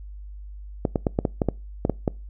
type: clicks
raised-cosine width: 2 ms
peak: -7 dBFS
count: 10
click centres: 0.852 / 0.958 / 1.068 / 1.189 / 1.252 / 1.418 / 1.487 / 1.851 / 1.897 / 2.078 s
effects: noise-tail reverb RT60 0.3 s tail -25 dB re dry + added 50 Hz sine -36 dBFS peak until 2.29 s